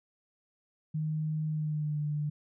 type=tone with pitch glide; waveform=sine; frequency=155.1 to 148.87 Hz; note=D#3 to D3; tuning=-5 to +24 cents; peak=-29 dBFS; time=0.94-2.3 s; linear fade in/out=10 ms; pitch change=-71 cents; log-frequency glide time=1.48-2.01 s; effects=none